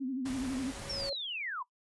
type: tone with vibrato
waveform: sine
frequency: 261.6 Hz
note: C4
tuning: in tune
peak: -32 dBFS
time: 0-0.72 s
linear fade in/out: 20 ms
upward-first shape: sine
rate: 12 Hz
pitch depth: 88 cents each way
type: noise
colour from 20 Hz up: pink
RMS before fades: -43 dBFS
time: 0.25-1.1 s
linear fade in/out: 10 ms
type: tone with exponential growth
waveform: sine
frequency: 554.4 Hz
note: C#5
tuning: in tune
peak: -33 dBFS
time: 0.34-1.13 s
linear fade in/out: 2 ms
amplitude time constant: 170 ms
type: linear sweep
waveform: sine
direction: down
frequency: 5588 to 932.3 Hz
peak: -35 dBFS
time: 0.89-1.63 s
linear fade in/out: 10 ms
effects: noise-tail reverb RT60 0.1 s tail -17 dB re dry + resampled to 24000 Hz